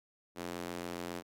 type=tone with high-pass filter; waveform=square; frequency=43.65 Hz; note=F1; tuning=in tune; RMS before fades=-41 dBFS; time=0.35-1.23 s; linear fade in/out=50 ms; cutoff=290 Hz; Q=1; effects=AAC 64 kbps